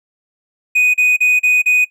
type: tone bursts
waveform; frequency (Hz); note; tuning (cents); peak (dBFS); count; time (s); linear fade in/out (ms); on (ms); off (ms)
triangle; 2489; D#7; 0; -8; 5; 0.75-1.848; 10; 190; 37
effects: noise-tail reverb RT60 0.1 s tail -18 dB re dry